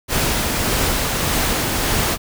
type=noise with tremolo; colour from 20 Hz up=pink; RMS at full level=-18 dBFS; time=0.08-2.18 s; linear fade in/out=50 ms; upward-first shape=triangle; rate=1.7 Hz; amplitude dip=30%; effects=none